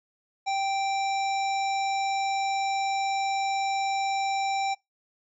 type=harmonic tone; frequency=783 Hz; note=G5; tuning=2 cents flat; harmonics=1 / 3 / 5 / 7 / 9; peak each=-25 / -35 / -39 / -42 / -44 dBFS; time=0.46-4.75 s; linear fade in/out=20 ms; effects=noise-tail reverb RT60 0.2 s tail -24 dB re dry